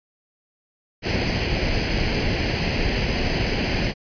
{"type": "noise with comb filter", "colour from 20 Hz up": "pink", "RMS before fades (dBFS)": -22, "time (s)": [1.02, 3.94], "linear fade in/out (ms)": 50, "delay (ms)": 0.41, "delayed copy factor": 0.7, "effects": ["resampled to 11025 Hz"]}